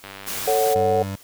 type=click train; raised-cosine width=0.3 ms; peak=-20 dBFS; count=46; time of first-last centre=0.04-0.498 s; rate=98.3 Hz
type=noise; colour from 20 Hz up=white; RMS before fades=-29 dBFS; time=0.26-0.75 s; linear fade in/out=20 ms
type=chord; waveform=sine; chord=F# minor; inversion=first; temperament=equal with one note detuned; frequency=444.9 / 554.4 / 740 Hz; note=A4 / C#5 / F#5; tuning=+19 / 0 / 0 cents; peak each=-20 / -22 / -21 dBFS; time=0.47-1.03 s; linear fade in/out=10 ms
type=tone; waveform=25% pulse; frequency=97.5 Hz; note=G2; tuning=9 cents flat; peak=-23 dBFS; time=0.75-1.16 s; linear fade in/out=10 ms
effects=white hiss -49 dBFS RMS until 1.23 s